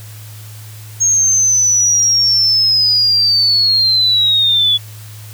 sine linear sweep, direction down, 6540 to 3400 Hz, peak -9 dBFS, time 1-4.78 s, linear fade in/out 20 ms, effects added 107 Hz sine -31 dBFS peak until 5.33 s + white hiss -39 dBFS RMS until 5.33 s

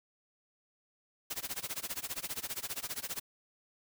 white noise with tremolo, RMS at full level -36 dBFS, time 1.3-3.2 s, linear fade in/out 10 ms, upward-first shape sine, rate 15 Hz, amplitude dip 95%, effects none

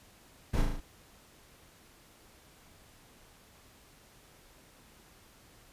brown noise with echo, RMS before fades -27 dBFS, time 0.53-0.62 s, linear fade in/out 10 ms, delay 37 ms, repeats 5, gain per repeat -3 dB, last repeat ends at 0.805 s, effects pink hiss -59 dBFS RMS until 5.72 s + resampled to 32000 Hz

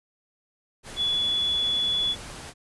sine tone in noise, 3419 Hz, G#7, 50 cents sharp, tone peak -22 dBFS, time 0.96-2.16 s, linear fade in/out 50 ms, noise pink, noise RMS -40 dBFS, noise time 0.83-2.54 s, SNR +15 dB, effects resampled to 24000 Hz

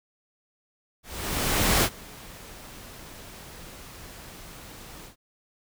pink noise with ADSR envelope, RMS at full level -20 dBFS, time 1.03-5.16 s, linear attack 800 ms, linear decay 63 ms, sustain -24 dB, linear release 110 ms, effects none

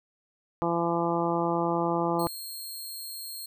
harmonic tone, 169.7 Hz, F3, 49 cents flat, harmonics 1 / 2 / 3 / 4 / 5 / 6 / 7, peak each -32 / -29 / -32 / -33 / -31 / -34 / -35 dBFS, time 0.62-2.27 s, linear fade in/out 0 ms
15% pulse tone, 4236 Hz, C8, 21 cents sharp, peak -30 dBFS, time 2.19-3.46 s, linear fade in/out 5 ms
effects none

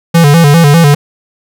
square tone with vibrato, 155.56 Hz, D#3, in tune, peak -3 dBFS, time 0.14-0.95 s, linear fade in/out 10 ms, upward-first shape square, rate 5 Hz, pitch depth 130 cents each way, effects none

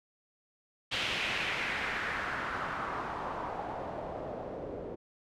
white noise with low-pass filter sweep, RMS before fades -36 dBFS, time 0.91-4.96 s, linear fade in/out 20 ms, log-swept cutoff 3100 to 440 Hz, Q 2.3, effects none

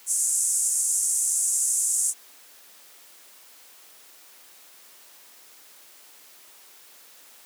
pink band-pass noise, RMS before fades -24 dBFS, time 0.06-2.14 s, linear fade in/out 50 ms, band 7000 to 10000 Hz, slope 48 dB/octave, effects white hiss -51 dBFS RMS until 7.45 s + high-pass 300 Hz 12 dB/octave

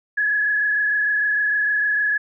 sine tone with frequency modulation, 1688 Hz, G#6, 28 cents sharp, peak -17 dBFS, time 0.17-2.18 s, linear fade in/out 10 ms, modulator 26.6 Hz, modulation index 1.2, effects none

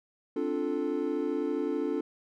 triangle chord, D minor seventh, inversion third, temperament equal, 261.6 / 293.7 / 349.2 / 440 Hz, C4 / D4 / F4 / A4, 0 / 0 / 0 / 0 cents, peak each -34 / -30 / -32 / -31 dBFS, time 0.36-2.01 s, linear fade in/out 5 ms, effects none

